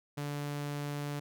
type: tone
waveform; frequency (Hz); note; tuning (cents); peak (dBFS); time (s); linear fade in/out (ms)
sawtooth; 145.1; D3; -21; -31; 0.17-1.2; 10
effects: none